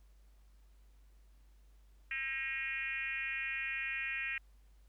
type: tone with frequency modulation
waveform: sine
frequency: 2162 Hz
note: C#7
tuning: 44 cents flat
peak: -35 dBFS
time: 2.11-4.38 s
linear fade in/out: 2 ms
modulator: 278 Hz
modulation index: 1.8
effects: added 50 Hz sine -59 dBFS peak until 4.88 s + pink hiss -75 dBFS RMS until 4.88 s